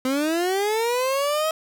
30% pulse linear sweep, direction up, 253.6 to 641 Hz, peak -18 dBFS, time 0.05-1.51 s, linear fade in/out 2 ms, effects none

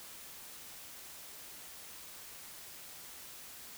silence, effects white hiss -50 dBFS RMS until 3.77 s

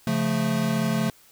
square chord, Db augmented, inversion none, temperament equal, 138.59 / 174.61 / 220 Hz, Db3 / F3 / A3, 0 / 0 / 0 cents, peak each -29 / -28 / -25 dBFS, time 0.07-1.1 s, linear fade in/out 2 ms, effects white hiss -55 dBFS RMS until 1.31 s

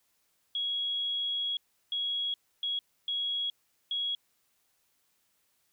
sine tone bursts at uneven times, 3322 Hz, G#7, in tune, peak -29 dBFS, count 5, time 0.55-1.57 / 1.92-2.34 / 2.63-2.79 / 3.08-3.5 / 3.91-4.15 s, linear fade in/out 2 ms, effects white hiss -73 dBFS RMS until 5.72 s

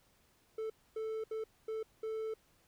triangle tone bursts at uneven times, 440.4 Hz, A4, 2 cents sharp, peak -34 dBFS, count 5, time 0.58-0.7 / 0.96-1.24 / 1.31-1.44 / 1.68-1.83 / 2.03-2.34 s, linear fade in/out 5 ms, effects pink hiss -70 dBFS RMS until 2.67 s

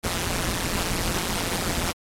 pink noise with amplitude modulation, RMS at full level -22 dBFS, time 0.03-1.93 s, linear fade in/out 20 ms, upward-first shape sine, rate 175 Hz, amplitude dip 95%, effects low-pass 12000 Hz 12 dB/octave + AAC 64 kbps

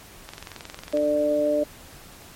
click train, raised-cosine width 0.2 ms, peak -19 dBFS, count 16, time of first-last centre 0.29-0.972 s, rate 22 Hz
harmonic tone, 148.5 Hz, D3, 20 cents sharp, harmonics 2 / 3 / 4, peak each -26 / -31 / -20 dBFS, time 0.93-1.64 s, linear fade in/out 10 ms
effects pink hiss -46 dBFS RMS until 2.35 s + MP3 64 kbps

